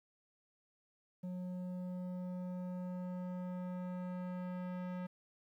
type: tone with low-pass filter sweep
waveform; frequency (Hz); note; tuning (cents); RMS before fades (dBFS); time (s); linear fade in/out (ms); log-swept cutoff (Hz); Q
square; 181.1; F#3; -37; -42; 1.23-5.07; 10; 460 to 1800; 0.79
effects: 12-bit